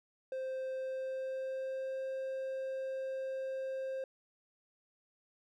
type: tone with pitch glide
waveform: triangle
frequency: 523.3 to 529.4 Hz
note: C5 to C5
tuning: 0 to +20 cents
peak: -34 dBFS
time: 0.32-4.04 s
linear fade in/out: 2 ms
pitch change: +20 cents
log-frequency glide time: 0.74-2.03 s
effects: none